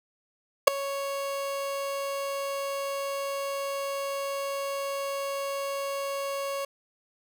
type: tone with ADSR envelope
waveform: 30% pulse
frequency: 554.4 Hz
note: C#5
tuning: in tune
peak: -6 dBFS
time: 0.67-6.65 s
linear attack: 9 ms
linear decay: 4 ms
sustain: -21 dB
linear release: 4 ms
effects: none